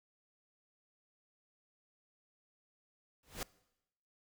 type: noise with exponential growth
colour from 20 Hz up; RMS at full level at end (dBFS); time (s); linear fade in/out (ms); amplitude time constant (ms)
pink; -36; 3.23-3.43; 2; 43
effects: noise-tail reverb RT60 0.9 s tail -22 dB re dry